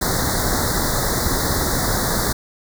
pink band-stop noise, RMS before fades -20 dBFS, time 0.01-2.33 s, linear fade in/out 10 ms, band 2000 to 3700 Hz, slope 96 dB/octave, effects none

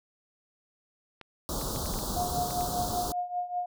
clicks, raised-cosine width 0.3 ms, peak -28 dBFS, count 8, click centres 1.213 / 1.613 / 1.761 / 1.859 / 1.939 / 1.989 / 2.507 / 2.609 s
pink band-stop noise, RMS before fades -33 dBFS, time 1.49-3.12 s, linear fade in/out 0 ms, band 1300 to 3700 Hz, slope 48 dB/octave
sine tone with tremolo, 714 Hz, F5, 38 cents sharp, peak -26 dBFS, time 2.16-3.66 s, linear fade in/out 5 ms, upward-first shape triangle, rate 5.1 Hz, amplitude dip 85%
effects none

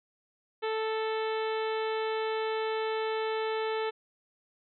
harmonic tone, 440 Hz, A4, in tune, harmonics 1 / 2 / 3 / 4 / 5 / 6 / 7 / 8 / 9, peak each -30 / -36 / -40 / -42 / -44 / -46 / -47 / -48 / -49 dBFS, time 0.62-3.91 s, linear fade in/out 20 ms, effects none

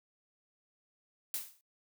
blue noise with exponential decay, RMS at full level -33 dBFS, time 1.34-1.61 s, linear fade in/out 1 ms, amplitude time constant 57 ms, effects noise-tail reverb RT60 0.1 s tail -23 dB re dry

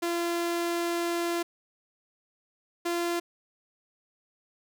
sawtooth tone pair in turn, 342.4 / 344 Hz, F4 / F4, -34 / -26 cents, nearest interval unison, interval 8 cents, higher second, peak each -23 dBFS, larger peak neither, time 0.02-1.43 / 2.85-3.2 s, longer first, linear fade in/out 10 ms, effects none

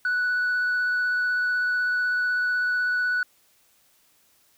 sine tone with vibrato, 1480 Hz, F#6, in tune, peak -19 dBFS, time 0.05-3.23 s, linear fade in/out 2 ms, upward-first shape sine, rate 16 Hz, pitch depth 9 cents each way, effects tanh soft clip ceiling -20 dBFS + white hiss -62 dBFS RMS until 4.57 s

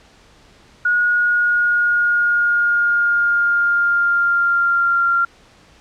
sine tone with pitch glide, 1448 to 1384.2 Hz, F#6 to F6, -38 to -16 cents, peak -13 dBFS, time 0.85-5.25 s, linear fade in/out 5 ms, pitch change -78 cents, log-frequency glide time 0.96-5.09 s, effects pink hiss -49 dBFS RMS until 5.8 s + low-pass 6000 Hz 12 dB/octave

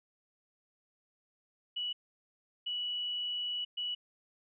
sine tone bursts at uneven times, 2943 Hz, F#7, 10 cents flat, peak -33 dBFS, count 3, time 1.76-1.93 / 2.66-3.65 / 3.77-3.95 s, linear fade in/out 10 ms, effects none

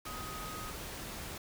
sine tone in noise, 1255 Hz, D#6, 15 cents sharp, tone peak -44 dBFS, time 0.06-0.71 s, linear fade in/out 5 ms, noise pink, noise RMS -43 dBFS, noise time 0.05-1.38 s, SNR -4 dB, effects none

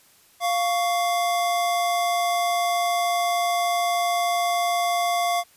square tone pair together, 698.5 / 1119.2 Hz, F5 / C#6, 0 / +16 cents, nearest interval minor sixth, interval 816 cents, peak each -22 / -29 dBFS, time 0.4-5.44 s, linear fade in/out 50 ms, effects white hiss -56 dBFS RMS until 5.56 s + resampled to 32000 Hz

